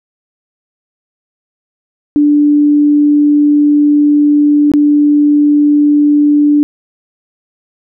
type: tone with dropouts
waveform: sine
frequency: 293.7 Hz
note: D4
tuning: in tune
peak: -5 dBFS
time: 2.16-6.63 s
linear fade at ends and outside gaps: 0 ms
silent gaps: 4.717-4.737 s
effects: none